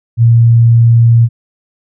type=tone; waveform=sine; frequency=116.54 Hz; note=A#2; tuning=in tune; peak=-3 dBFS; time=0.17-1.29 s; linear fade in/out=50 ms; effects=none